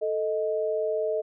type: tone pair together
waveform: sine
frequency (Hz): 440 / 624.9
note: A4 / D#5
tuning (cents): 0 / +7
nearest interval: tritone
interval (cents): 607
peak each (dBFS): -27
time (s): 0.01-1.22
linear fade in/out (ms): 20
effects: none